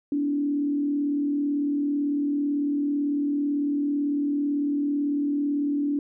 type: tone with frequency modulation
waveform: sine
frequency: 288.2 Hz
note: D4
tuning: 33 cents flat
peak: -22 dBFS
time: 0.12-5.99 s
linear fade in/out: 2 ms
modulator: 38 Hz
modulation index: 0.43
effects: none

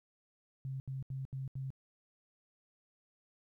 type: tone bursts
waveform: sine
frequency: 133.5 Hz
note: C3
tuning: 35 cents sharp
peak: -37 dBFS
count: 5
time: 0.65-1.704 s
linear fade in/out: 0 ms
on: 150 ms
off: 76 ms
effects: 13-bit

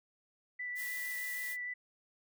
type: tone with vibrato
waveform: sine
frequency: 1975.5 Hz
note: B6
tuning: in tune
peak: -37 dBFS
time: 0.59-1.74 s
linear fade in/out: 10 ms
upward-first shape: sine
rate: 6.5 Hz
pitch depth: 11 cents each way
type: noise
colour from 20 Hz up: blue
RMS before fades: -45 dBFS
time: 0.75-1.57 s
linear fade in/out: 50 ms
effects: none

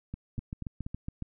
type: two click trains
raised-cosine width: 5 ms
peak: -24 / -23 dBFS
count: 4 / 7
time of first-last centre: 0.14-0.865 / 0.39-1.223 s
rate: 4.14 / 7.2 Hz
effects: none

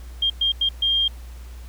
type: tone bursts at uneven times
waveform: sine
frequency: 3207 Hz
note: G7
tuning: 39 cents sharp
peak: -17 dBFS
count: 4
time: 0.22-0.3 / 0.41-0.52 / 0.61-0.69 / 0.82-1.08 s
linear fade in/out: 5 ms
effects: added 60 Hz sine -35 dBFS peak until 1.68 s + pink hiss -50 dBFS RMS until 1.68 s

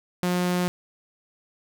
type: tone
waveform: sawtooth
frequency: 178.9 Hz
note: F3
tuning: 42 cents sharp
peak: -18 dBFS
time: 0.23-0.68 s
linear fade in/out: 0 ms
effects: none

